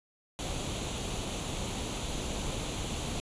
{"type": "noise with comb filter", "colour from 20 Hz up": "pink", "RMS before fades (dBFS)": -35, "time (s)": [0.39, 3.2], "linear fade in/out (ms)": 0, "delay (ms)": 0.29, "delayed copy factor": 0.55, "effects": ["resampled to 22050 Hz"]}